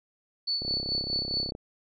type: tone with tremolo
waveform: sine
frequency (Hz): 4461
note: C#8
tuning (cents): +10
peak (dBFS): -25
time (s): 0.47-1.51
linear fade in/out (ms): 10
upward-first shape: sine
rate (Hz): 4.7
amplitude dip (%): 60
type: click train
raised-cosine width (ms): 2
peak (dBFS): -24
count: 32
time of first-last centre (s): 0.62-1.551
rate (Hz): 33.3
effects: none